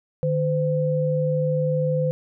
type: tone pair together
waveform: sine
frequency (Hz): 152.1 / 511.6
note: D#3 / C5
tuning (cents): -39 / -39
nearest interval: octave + major sixth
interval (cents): 2100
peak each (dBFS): -22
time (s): 0.23-2.11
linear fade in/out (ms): 0
effects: none